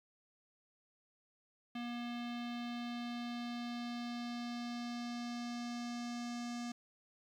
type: tone with low-pass filter sweep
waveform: square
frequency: 239.4 Hz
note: A#3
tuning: 46 cents sharp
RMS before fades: -42 dBFS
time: 1.75-6.72 s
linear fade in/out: 5 ms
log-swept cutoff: 3300 to 6300 Hz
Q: 2.2
effects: 11-bit